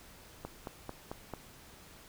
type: click train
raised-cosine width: 1 ms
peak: -25 dBFS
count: 5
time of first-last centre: 0.45-1.337 s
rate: 4.51 Hz
effects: pink hiss -55 dBFS RMS until 2.08 s